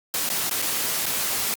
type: noise with dropouts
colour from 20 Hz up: white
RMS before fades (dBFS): -25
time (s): 0.14-1.54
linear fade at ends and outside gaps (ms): 1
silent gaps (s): 0.29-0.3 / 0.496-0.511 / 0.619-0.623 / 1.057-1.063
effects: high-pass 100 Hz 12 dB/octave + Opus 48 kbps